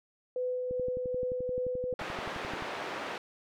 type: tone with tremolo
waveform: sine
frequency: 502 Hz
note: B4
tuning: 28 cents sharp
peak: -29 dBFS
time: 0.36-1.94 s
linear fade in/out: 2 ms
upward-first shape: sine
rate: 2.6 Hz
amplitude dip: 25%
type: click train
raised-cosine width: 3 ms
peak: -29 dBFS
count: 23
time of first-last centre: 0.71-2.623 s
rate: 11.5 Hz
type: band-pass noise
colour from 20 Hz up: pink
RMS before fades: -38 dBFS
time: 1.99-3.18 s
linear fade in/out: 2 ms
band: 390 to 2500 Hz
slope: 12 dB/octave
effects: none